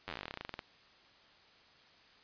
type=slowing click train; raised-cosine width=0.3 ms; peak=-24 dBFS; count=21; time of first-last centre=0.08-0.592 s; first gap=10 ms; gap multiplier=1.09; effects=white hiss -62 dBFS RMS until 2.23 s + resampled to 11025 Hz